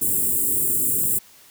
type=band-stop noise; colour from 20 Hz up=white; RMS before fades=-21 dBFS; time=0.01-1.19 s; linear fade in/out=10 ms; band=440 to 7500 Hz; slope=96 dB/octave; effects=white hiss -50 dBFS RMS until 1.5 s + high-pass 60 Hz 12 dB/octave